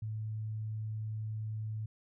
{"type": "tone", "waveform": "sine", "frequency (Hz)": 108.7, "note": "A2", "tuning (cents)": -21, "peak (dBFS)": -35, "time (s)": [0.02, 1.86], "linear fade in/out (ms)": 5, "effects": []}